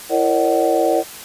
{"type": "tone cluster", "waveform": "sine", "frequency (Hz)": [334.1, 463.3, 550, 608, 752], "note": ["E4", "A#4", "C#5", "D#5", "F#5"], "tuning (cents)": [23, -11, -14, -40, 28], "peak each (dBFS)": -20, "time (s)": [0.09, 1.04], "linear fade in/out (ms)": 50, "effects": ["white hiss -35 dBFS RMS until 1.24 s", "resampled to 32000 Hz"]}